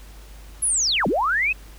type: linear two-way sweep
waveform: sine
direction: down then up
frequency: 11175 to 148.6 to 2642 Hz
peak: -18 dBFS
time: 0.62-1.53 s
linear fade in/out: 10 ms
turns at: 1.07 s
effects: added 50 Hz sine -40 dBFS peak until 1.78 s + pink hiss -49 dBFS RMS until 1.78 s